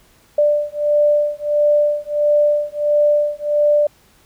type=beating tone pair; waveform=sine; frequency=590 / 591.5 Hz; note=D5 / D5; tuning=+8 / +12 cents; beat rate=1.5 Hz; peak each=-16 dBFS; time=0.38-3.87 s; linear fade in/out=5 ms; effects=pink hiss -53 dBFS RMS until 4.25 s